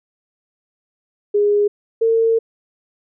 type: tone pair in turn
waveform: sine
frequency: 412 / 453.6 Hz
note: G#4 / A#4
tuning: -14 / -47 cents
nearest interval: major second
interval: 167 cents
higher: second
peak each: -12 dBFS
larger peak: neither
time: 1.34-1.68 / 2.01-2.39 s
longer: second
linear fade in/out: 10 ms
effects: none